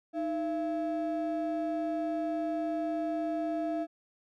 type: ring-modulated tone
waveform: triangle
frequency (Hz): 493.9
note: B4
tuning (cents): 0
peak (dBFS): -24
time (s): 0.13-3.87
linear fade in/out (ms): 50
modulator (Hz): 182
effects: tanh soft clip ceiling -21 dBFS